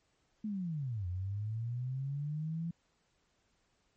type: linear two-way sweep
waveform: sine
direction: down then up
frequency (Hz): 220 to 87.31 to 169.7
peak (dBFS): -34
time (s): 0.44-2.71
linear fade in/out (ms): 5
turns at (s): 1.07
effects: pink hiss -75 dBFS RMS until 3.96 s + MP3 32 kbps